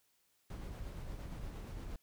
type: noise with tremolo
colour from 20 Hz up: brown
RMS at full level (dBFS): -43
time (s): 0.5-1.96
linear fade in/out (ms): 2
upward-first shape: sine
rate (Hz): 8.6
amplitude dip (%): 30
effects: white hiss -75 dBFS RMS until 2.02 s